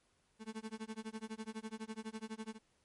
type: tone with tremolo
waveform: 35% pulse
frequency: 220 Hz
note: A3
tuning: in tune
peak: -38 dBFS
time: 0.39-2.59 s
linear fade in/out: 50 ms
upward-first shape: sine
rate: 12 Hz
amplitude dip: 100%
effects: pink hiss -75 dBFS RMS until 2.84 s + MP3 48 kbps